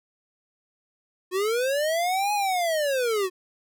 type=linear two-way sweep; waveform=square; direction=up then down; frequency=356.9 to 840 to 356.9 Hz; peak=-23 dBFS; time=1.31-3.3 s; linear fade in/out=50 ms; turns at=2.33 s; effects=none